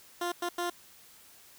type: tone bursts at uneven times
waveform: 15% pulse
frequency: 349.7 Hz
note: F4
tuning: 2 cents sharp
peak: -24 dBFS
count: 3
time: 0.21-0.32 / 0.42-0.49 / 0.58-0.7 s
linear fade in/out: 5 ms
effects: white hiss -56 dBFS RMS until 1.58 s